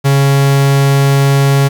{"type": "tone", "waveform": "45% pulse", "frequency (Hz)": 138.59, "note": "C#3", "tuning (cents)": 0, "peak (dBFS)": -7, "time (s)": [0.04, 1.69], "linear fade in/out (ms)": 20, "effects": ["7-bit"]}